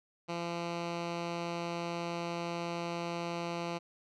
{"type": "tone with low-pass filter", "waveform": "10% pulse", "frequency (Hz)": 170.8, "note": "F3", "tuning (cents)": -38, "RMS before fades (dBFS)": -37, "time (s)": [0.28, 3.79], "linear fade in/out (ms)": 20, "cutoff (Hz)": 4600, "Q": 1, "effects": []}